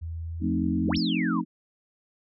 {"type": "tone with pitch glide", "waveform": "sine", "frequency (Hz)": [82.41, 83.22], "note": ["E2", "E2"], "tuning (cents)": [0, 17], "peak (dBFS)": -31, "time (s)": [0.01, 0.99], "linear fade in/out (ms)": 20, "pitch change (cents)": 17, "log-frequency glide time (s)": [0.24, 0.35]}
{"type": "chord", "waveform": "sine", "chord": "F dominant seventh", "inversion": "none", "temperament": "equal", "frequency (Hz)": [174.61, 220, 261.6, 311.1], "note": ["F3", "A3", "C4", "Eb4"], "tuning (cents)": [0, 0, 0, 0], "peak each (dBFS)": -29, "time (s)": [0.4, 1.45], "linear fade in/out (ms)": 50}
{"type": "exponential two-way sweep", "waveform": "sine", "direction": "up then down", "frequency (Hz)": [110, 5590, 922], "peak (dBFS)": -30, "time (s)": [0.84, 1.41], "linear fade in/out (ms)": 10, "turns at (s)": 0.97}
{"effects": []}